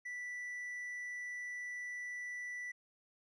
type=tone; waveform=triangle; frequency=1969 Hz; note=B6; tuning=6 cents flat; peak=-39 dBFS; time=0.05-2.72 s; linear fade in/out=10 ms; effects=resampled to 22050 Hz